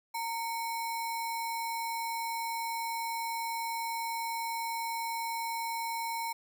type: tone with sample-and-hold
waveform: sine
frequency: 920 Hz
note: A#5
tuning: 23 cents flat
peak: -32 dBFS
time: 0.14-6.33 s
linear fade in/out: 10 ms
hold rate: 3150 Hz
effects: none